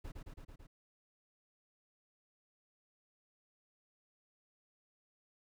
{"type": "noise with echo", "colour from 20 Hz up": "brown", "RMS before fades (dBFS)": -45, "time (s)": [0.04, 0.12], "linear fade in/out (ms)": 10, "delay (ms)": 110, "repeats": 5, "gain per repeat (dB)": -2, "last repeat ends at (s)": 0.67, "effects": []}